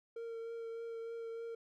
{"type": "tone with vibrato", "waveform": "triangle", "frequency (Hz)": 459.1, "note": "A#4", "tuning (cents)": -26, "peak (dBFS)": -39, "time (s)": [0.16, 1.55], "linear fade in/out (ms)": 5, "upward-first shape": "triangle", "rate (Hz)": 3.3, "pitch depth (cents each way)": 17, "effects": []}